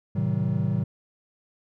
triangle chord, A diminished seventh, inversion none, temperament just, 110 / 132 / 158.4 / 190.08 Hz, A2 / C3 / Eb3 / Gb3, 0 / +16 / +31 / +47 cents, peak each -26 dBFS, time 0.15-0.84 s, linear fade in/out 10 ms, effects none

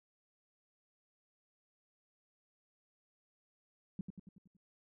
sine tone with echo, 187.6 Hz, F#3, 24 cents sharp, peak -35 dBFS, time 3.99-4.01 s, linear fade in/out 2 ms, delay 93 ms, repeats 6, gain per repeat -5 dB, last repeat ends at 4.568 s, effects none

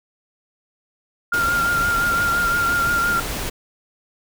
sine tone with vibrato, 1396.9 Hz, F6, in tune, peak -17 dBFS, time 1.32-3.2 s, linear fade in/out 5 ms, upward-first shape triangle, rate 5.8 Hz, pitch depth 37 cents each way
pink noise, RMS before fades -27 dBFS, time 1.33-3.5 s, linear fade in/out 10 ms
effects none

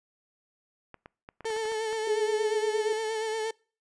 clicks, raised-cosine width 0.5 ms, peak -29 dBFS, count 10, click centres 0.943 / 1.059 / 1.289 / 1.407 / 1.446 / 1.504 / 1.565 / 1.655 / 1.719 / 1.928 s
35% pulse tone with vibrato, 440 Hz, A4, in tune, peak -27 dBFS, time 1.45-3.51 s, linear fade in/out 5 ms, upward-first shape sine, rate 8.5 Hz, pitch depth 37 cents each way
sine tone, 422.5 Hz, G#4, 30 cents sharp, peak -26 dBFS, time 2.07-2.93 s, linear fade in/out 5 ms
effects noise-tail reverb RT60 0.4 s tail -25 dB re dry + resampled to 22050 Hz

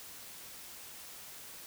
silence, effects white hiss -49 dBFS RMS until 1.66 s

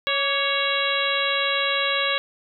harmonic tone with a mistuned harmonic, 554.4 Hz, C#5, in tune, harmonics 1 / 2 / 3 / 4 / 5 / 6 / 7, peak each -28 / -28 / -28 / -28 / -28 / -28 / -28 dBFS, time 0.07-2.18 s, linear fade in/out 0 ms, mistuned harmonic 2, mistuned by +54 cents, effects none

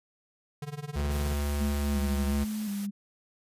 square tone with tremolo, 146.83 Hz, D3, in tune, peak -33 dBFS, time 0.62-1.34 s, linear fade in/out 2 ms, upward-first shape sine, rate 19 Hz, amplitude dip 90%
square tone with pitch glide, 72.3 to 70.98 Hz, D2 to C#2, -27 to +42 cents, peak -28 dBFS, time 0.95-2.45 s, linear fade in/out 20 ms, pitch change -31 cents, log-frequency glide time 1.72-2.26 s
white noise, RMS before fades -44 dBFS, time 1.1-2.87 s, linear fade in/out 20 ms
sine tone with vibrato, 207.7 Hz, G#3, in tune, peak -30 dBFS, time 1.6-2.91 s, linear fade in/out 20 ms, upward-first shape square, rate 1.4 Hz, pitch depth 51 cents each way
effects resampled to 32000 Hz

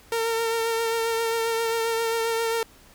sawtooth tone with vibrato, 456.3 Hz, A#4, 37 cents flat, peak -19 dBFS, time 0.12-2.63 s, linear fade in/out 2 ms, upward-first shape triangle, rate 7.5 Hz, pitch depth 27 cents each way, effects pink hiss -53 dBFS RMS until 2.94 s

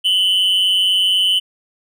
triangle tone with amplitude modulation, 3008 Hz, F#7, 28 cents sharp, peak -8 dBFS, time 0.04-1.4 s, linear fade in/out 20 ms, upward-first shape sine, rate 188 Hz, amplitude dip 65%, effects none

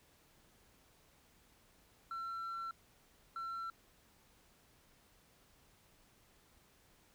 sine tone bursts at uneven times, 1351 Hz, E6, 42 cents sharp, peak -37 dBFS, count 2, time 2.11-2.71 / 3.36-3.7 s, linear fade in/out 2 ms, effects tanh soft clip ceiling -39 dBFS + pink hiss -68 dBFS RMS until 7.14 s

